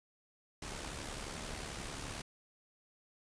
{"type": "noise with amplitude modulation", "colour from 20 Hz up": "pink", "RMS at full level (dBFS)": -41, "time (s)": [0.62, 2.22], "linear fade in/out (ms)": 5, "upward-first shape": "sine", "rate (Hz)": 71.3, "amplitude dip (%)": 50, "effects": ["resampled to 22050 Hz"]}